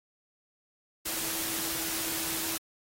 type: tone in noise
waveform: sine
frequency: 326.7 Hz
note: E4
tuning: 15 cents flat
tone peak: -43 dBFS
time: 1.05-2.58 s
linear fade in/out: 10 ms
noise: white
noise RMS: -33 dBFS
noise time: 1.05-2.58 s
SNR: -13 dB
effects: AAC 48 kbps